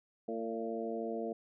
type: harmonic tone with a mistuned harmonic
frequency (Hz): 113.5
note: A#2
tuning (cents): -46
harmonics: 2 / 3 / 4 / 5 / 6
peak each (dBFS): -41 / -42 / -39 / -44 / -42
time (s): 0.28-1.33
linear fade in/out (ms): 5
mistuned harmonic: 5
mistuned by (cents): +29
effects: none

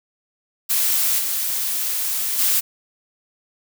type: noise with level steps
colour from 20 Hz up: blue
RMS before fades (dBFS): -19 / -23 / -18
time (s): 0.69-2.61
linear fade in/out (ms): 20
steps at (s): 1.18 / 2.38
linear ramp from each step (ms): 20
effects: none

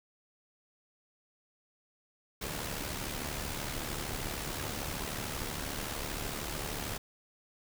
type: noise with amplitude modulation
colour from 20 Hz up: pink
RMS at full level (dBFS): -35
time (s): 2.41-6.98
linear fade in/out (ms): 10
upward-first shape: sine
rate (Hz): 73.2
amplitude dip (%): 55
effects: none

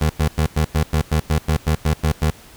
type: tone bursts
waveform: 25% pulse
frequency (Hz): 77.78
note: D#2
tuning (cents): 0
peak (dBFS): -11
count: 13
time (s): 0.01-2.305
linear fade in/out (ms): 5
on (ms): 87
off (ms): 97
effects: pink hiss -44 dBFS RMS until 2.56 s

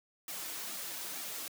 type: noise with flanger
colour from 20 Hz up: white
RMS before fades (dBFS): -41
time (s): 0.28-1.48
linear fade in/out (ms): 2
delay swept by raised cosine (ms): 1.9 to 5.1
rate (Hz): 2.2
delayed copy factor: -0.65
effects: high-pass 200 Hz 12 dB/octave

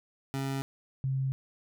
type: tone pair in turn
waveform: 25% pulse / sine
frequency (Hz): 135.9 / 133.49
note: C#3 / C3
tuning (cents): -34 / +35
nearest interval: unison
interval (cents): 31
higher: first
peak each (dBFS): -27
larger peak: neither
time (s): 0.34-0.62 / 1.04-1.32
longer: neither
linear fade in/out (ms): 0
effects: none

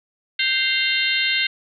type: harmonic tone with a mistuned harmonic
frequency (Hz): 523.3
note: C5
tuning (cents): 0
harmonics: 3 / 4 / 5 / 6 / 7 / 8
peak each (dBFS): -27 / -22 / -25 / -27 / -25 / -27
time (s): 0.39-1.47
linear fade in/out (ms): 5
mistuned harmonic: 5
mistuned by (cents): +100
effects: none

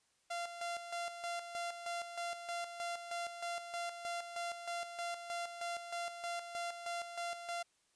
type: tone with tremolo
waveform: sawtooth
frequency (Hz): 690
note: F5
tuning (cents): -21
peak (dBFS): -34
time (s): 0.3-7.63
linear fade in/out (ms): 10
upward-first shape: square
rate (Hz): 3.2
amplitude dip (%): 60
effects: white hiss -75 dBFS RMS until 7.95 s + resampled to 22050 Hz

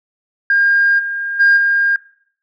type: tone with level steps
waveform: sine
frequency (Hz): 1611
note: G6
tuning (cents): +47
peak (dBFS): -9 / -19 / -6 / -11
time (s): 0.5-1.96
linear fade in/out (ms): 2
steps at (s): 0.98 / 1.39 / 1.56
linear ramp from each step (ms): 20
effects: noise-tail reverb RT60 0.6 s tail -20 dB re dry + tanh soft clip ceiling -4 dBFS

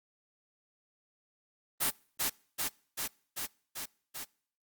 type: noise with echo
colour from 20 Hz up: white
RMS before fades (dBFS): -29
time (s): 1.8-1.91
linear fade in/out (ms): 20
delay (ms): 390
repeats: 6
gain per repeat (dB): -2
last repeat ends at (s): 4.25
effects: noise-tail reverb RT60 0.6 s tail -26 dB re dry + Opus 32 kbps

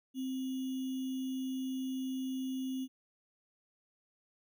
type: tone with sample-and-hold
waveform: sine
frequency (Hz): 261.6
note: C4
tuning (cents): 0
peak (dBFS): -34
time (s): 0.14-2.88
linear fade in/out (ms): 50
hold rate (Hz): 3150
effects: none

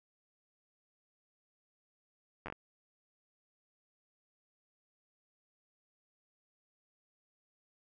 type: slowing click train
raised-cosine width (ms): 0.5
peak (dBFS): -26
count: 5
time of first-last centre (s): 2.46-2.525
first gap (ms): 10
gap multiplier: 1.33
effects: none

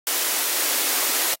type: high-pass noise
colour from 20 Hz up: white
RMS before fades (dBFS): -22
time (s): 0.07-1.34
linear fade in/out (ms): 0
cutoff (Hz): 260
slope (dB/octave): 48
effects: noise-tail reverb RT60 0.1 s tail -25 dB re dry + AAC 48 kbps

